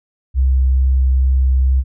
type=tone with vibrato; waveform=sine; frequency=65.3 Hz; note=C2; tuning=3 cents flat; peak=-10 dBFS; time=0.34-1.84 s; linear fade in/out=50 ms; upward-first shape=triangle; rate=2.3 Hz; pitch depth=9 cents each way; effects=none